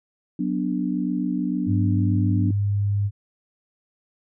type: chord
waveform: sine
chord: B minor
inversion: second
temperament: equal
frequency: 185 / 246.9 / 293.7 Hz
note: F#3 / B3 / D4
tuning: 0 / 0 / 0 cents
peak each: -26 dBFS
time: 0.39-2.51 s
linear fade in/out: 5 ms
type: tone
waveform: sine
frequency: 101.4 Hz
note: G#2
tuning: 41 cents flat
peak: -19 dBFS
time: 1.66-3.11 s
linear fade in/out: 50 ms
effects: none